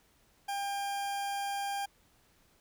40% pulse tone, 800 Hz, G5, 35 cents sharp, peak -32 dBFS, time 0.48-1.86 s, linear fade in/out 10 ms, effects pink hiss -67 dBFS RMS until 2.6 s

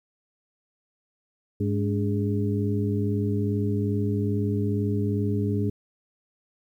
harmonic tone with a mistuned harmonic, 103.1 Hz, G#2, 12 cents flat, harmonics 1 / 2 / 3 / 4, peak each -25 / -28 / -30 / -31 dBFS, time 1.6-5.7 s, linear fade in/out 5 ms, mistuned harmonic 3, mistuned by -120 cents, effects 10-bit

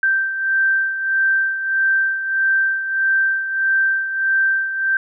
sine beating tone pair, 1565 / 1566.6 Hz, G6 / G6, -3 / -2 cents, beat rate 1.6 Hz, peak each -16 / -23 dBFS, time 0.03-4.97 s, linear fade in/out 2 ms, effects none

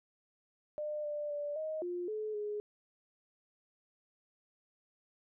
sine tone with pitch steps, 601 / 592 / 584 / 626 / 353.5 / 429.6 / 417.8 Hz, D5 / D5 / D5 / D#5 / F4 / A4 / G#4, +40 / +14 / -10 / +10 / +21 / -41 / +10 cents, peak -35 dBFS, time 0.78-2.6 s, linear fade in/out 0 ms, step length 260 ms, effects none

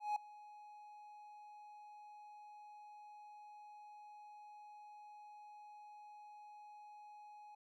triangle tone with ADSR envelope, 837 Hz, G#5, 13 cents sharp, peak -31 dBFS, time 0-7.55 s, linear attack 160 ms, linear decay 4 ms, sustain -21 dB, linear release 6 ms, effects none

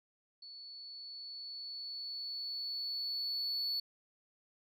sine tone with level ramp, 4435 Hz, C#8, in tune, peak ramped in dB -48 to -30 dBFS, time 0.42-3.8 s, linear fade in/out 5 ms, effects tanh soft clip ceiling -32 dBFS

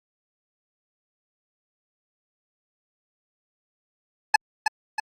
25% pulse tone with echo, 860 Hz, A5, 40 cents flat, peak -7 dBFS, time 4.34-4.36 s, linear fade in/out 5 ms, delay 320 ms, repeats 2, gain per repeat -6 dB, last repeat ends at 5 s, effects low-pass 7000 Hz 12 dB/octave + Opus 48 kbps

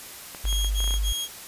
clicks, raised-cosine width 0.5 ms, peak -23 dBFS, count 9, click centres 0.348 / 0.453 / 0.527 / 0.646 / 0.804 / 0.842 / 0.877 / 0.908 / 0.94 s
sine tone, 51 Hz, G#1, 31 cents flat, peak -22 dBFS, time 0.44-1.13 s, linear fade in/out 10 ms
sawtooth tone bursts, 3274 Hz, G#7, 25 cents flat, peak -24 dBFS, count 3, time 0.45-1.284 s, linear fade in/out 50 ms, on 260 ms, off 27 ms
effects white hiss -41 dBFS RMS until 1.47 s + resampled to 32000 Hz

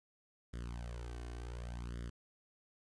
sawtooth tone with flanger, 59.2 Hz, A#1, 27 cents sharp, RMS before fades -44 dBFS, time 0.53-2.1 s, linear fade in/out 10 ms, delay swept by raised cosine 0.58 to 2.78 ms, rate 0.68 Hz, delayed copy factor +0.95, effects resampled to 22050 Hz + 11-bit

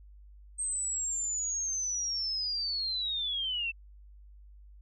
sine linear sweep, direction down, 8372 to 2643 Hz, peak -30 dBFS, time 0.58-3.72 s, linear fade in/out 20 ms, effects added 50 Hz sine -50 dBFS peak until 4.81 s

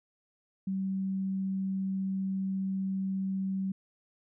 sine tone, 191.8 Hz, G3, 37 cents flat, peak -29 dBFS, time 0.67-3.72 s, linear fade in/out 5 ms, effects none

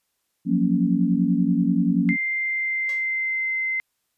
sine chord, Gb major seventh, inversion third, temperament equal, 174.61 / 185 / 233.1 / 277.2 Hz, F3 / Gb3 / Bb3 / Db4, 0 / 0 / 0 / 0 cents, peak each -23 dBFS, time 0.45-2.17 s, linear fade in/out 50 ms
sine tone with pitch glide, 2093 to 2070 Hz, C7 to C7, 0 to -19 cents, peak -22 dBFS, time 2.09-3.8 s, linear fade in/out 0 ms, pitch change -19 cents, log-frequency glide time 2.38-3.61 s
5% pulse tone with exponential decay, 554.4 Hz, C#5, in tune, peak -29 dBFS, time 2.89-3.13 s, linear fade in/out 1 ms, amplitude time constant 52 ms
effects white hiss -74 dBFS RMS until 4.17 s + resampled to 32000 Hz

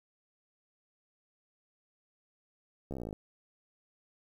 slowing click train, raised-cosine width 2 ms, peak -26 dBFS, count 14, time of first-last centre 2.91-3.129 s, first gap 14 ms, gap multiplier 1.03, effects 10-bit

